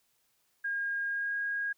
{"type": "tone with pitch glide", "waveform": "sine", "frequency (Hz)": [1622, 1635.2], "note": ["G#6", "G#6"], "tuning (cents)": [-41, -27], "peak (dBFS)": -30, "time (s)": [0.64, 1.73], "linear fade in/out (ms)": 10, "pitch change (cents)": 14, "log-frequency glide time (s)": [1.08, 1.35], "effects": ["white hiss -73 dBFS RMS until 1.77 s"]}